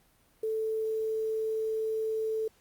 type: tone with quantisation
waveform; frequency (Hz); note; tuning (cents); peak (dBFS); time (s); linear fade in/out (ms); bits
sine; 440; A4; 0; -28; 0.43-2.48; 5; 9
effects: pink hiss -65 dBFS RMS until 2.6 s + Opus 32 kbps